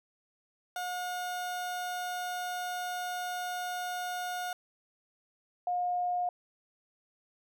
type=tone pair in turn; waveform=30% pulse / sine; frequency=720 / 714.6 Hz; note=F#5 / F5; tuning=-47 / +40 cents; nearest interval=unison; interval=13 cents; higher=first; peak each=-31 / -28 dBFS; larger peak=second; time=0.76-4.53 / 5.67-6.29 s; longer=first; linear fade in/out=2 ms; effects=none